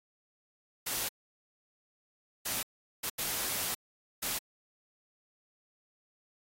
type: noise bursts at uneven times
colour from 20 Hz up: white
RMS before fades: -34 dBFS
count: 5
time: 0.86-1.09 / 2.45-2.63 / 3.03-3.1 / 3.18-3.75 / 4.22-4.39 s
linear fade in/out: 10 ms
effects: AAC 48 kbps